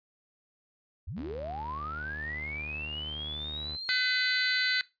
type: linear sweep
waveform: sine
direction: up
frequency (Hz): 57.3 to 4435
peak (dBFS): -35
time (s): 1.07-3.99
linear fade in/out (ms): 10
type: tone with vibrato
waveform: sawtooth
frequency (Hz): 75.5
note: D2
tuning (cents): +48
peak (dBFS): -37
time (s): 1.16-3.77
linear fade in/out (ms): 20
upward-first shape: sine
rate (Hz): 10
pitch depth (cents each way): 47
type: harmonic tone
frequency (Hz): 505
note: B4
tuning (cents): +39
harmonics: 3 / 4 / 5 / 6 / 7 / 8 / 9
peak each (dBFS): -30 / -31 / -39 / -41 / -39 / -31 / -35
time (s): 3.89-4.81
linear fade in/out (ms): 0
effects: noise-tail reverb RT60 0.2 s tail -18 dB re dry + resampled to 11025 Hz